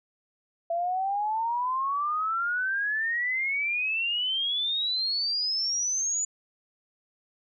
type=exponential sweep; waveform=sine; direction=up; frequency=668 to 7000 Hz; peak=-25 dBFS; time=0.7-6.25 s; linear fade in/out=5 ms; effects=none